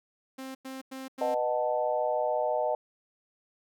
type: tone bursts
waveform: sawtooth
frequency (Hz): 264.2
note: C4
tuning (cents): +17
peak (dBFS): -34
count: 4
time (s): 0.38-1.348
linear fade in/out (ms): 10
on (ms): 170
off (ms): 96
type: chord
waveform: sine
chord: B dominant seventh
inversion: none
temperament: equal with one note detuned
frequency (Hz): 493.9 / 614 / 740 / 880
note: B4 / D#5 / F#5 / A5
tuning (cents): 0 / -23 / 0 / 0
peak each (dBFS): -33 / -28 / -33 / -33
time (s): 1.21-2.75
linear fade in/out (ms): 2
effects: none

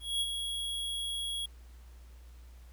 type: tone with ADSR envelope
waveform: square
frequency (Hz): 3322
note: G#7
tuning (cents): 0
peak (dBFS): -28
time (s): 0-1.46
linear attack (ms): 210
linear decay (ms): 40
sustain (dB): -6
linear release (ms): 6
effects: added 60 Hz sine -49 dBFS peak until 2.72 s + pink hiss -64 dBFS RMS until 2.72 s

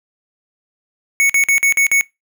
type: tone bursts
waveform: square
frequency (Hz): 2217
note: C#7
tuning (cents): 0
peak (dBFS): -11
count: 6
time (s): 1.2-2.01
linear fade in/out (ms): 0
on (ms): 95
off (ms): 48
effects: noise-tail reverb RT60 0.2 s tail -23 dB re dry

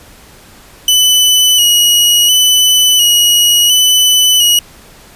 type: tone with vibrato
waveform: sawtooth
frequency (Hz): 2949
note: F#7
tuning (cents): -6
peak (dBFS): -3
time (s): 0.88-4.59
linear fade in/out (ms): 2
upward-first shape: square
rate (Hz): 0.71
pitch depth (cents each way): 28
effects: pink hiss -39 dBFS RMS until 5.15 s + resampled to 32000 Hz

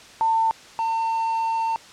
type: tone pair in turn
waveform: sine / triangle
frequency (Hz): 898 / 903.7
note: A5 / A5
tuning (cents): +35 / +46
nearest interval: unison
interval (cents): 11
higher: second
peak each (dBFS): -17 / -19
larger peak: first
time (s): 0.21-0.51 / 0.79-1.76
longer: second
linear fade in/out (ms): 0
effects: white hiss -45 dBFS RMS until 1.92 s + low-pass 6000 Hz 12 dB/octave

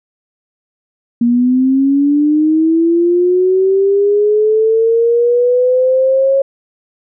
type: linear sweep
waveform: sine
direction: up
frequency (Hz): 234.7 to 548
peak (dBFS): -8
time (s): 1.21-6.42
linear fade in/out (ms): 5
effects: none

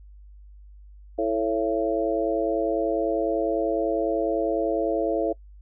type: harmonic tone with a mistuned harmonic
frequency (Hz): 110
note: A2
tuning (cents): 0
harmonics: 3 / 4 / 5 / 6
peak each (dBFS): -27 / -27 / -27 / -27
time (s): 1.18-5.33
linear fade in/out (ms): 10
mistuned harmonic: 6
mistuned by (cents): +36
effects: noise-tail reverb RT60 0.1 s tail -24 dB re dry + added 50 Hz sine -44 dBFS peak until 5.61 s

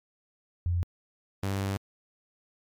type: tone pair in turn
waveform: sine / sawtooth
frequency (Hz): 87.31 / 98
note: F2 / G2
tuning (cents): 0 / 0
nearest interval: major second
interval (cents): 200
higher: second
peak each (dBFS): -24 / -24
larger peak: neither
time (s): 0.66-0.83 / 1.43-1.77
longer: second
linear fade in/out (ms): 0
effects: MP3 96 kbps

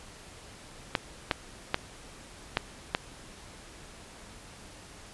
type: clicks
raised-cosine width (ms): 0.3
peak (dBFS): -8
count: 5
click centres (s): 0.952 / 1.312 / 1.744 / 2.571 / 2.949
effects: pink hiss -49 dBFS RMS until 5.13 s + resampled to 24000 Hz

